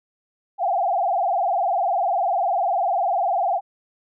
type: tone with vibrato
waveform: sine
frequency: 740 Hz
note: F#5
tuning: in tune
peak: -18 dBFS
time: 0.58-3.61 s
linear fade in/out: 50 ms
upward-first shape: triangle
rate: 20 Hz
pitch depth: 210 cents each way
effects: none